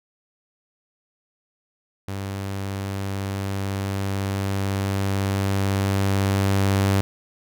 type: tone with level ramp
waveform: sawtooth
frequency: 98 Hz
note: G2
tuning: in tune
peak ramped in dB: -24 to -13 dBFS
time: 2.08-7.01 s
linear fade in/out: 0 ms
effects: none